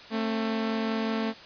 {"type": "tone pair together", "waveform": "sawtooth", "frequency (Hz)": [222.2, 267.5], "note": ["A3", "C4"], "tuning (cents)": [17, 38], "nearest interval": "minor third", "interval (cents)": 321, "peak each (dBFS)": [-23, -31], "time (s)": [0.1, 1.34], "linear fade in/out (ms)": 50, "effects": ["white hiss -46 dBFS RMS until 1.45 s", "resampled to 11025 Hz"]}